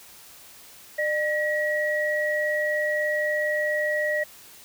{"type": "tone pair together", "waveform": "sine", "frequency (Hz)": [602.8, 1912], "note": ["D5", "A#6"], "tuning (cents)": [45, 43], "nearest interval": "octave + minor sixth", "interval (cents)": 1998, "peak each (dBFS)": -25, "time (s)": [0.98, 4.24], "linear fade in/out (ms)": 10, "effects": ["white hiss -48 dBFS RMS until 4.64 s"]}